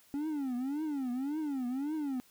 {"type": "tone with vibrato", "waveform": "triangle", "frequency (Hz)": 276.8, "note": "C#4", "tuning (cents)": -2, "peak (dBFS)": -30, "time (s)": [0.14, 2.2], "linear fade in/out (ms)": 0, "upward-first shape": "triangle", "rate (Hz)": 1.8, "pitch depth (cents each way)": 250, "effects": ["white hiss -63 dBFS RMS until 2.3 s"]}